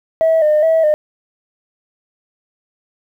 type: tone with vibrato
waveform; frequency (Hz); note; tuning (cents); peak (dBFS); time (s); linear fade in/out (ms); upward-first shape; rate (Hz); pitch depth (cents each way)
sine; 627; D#5; +13; -8; 0.21-0.94; 0; square; 2.4; 56
effects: tanh soft clip ceiling -7 dBFS + 8-bit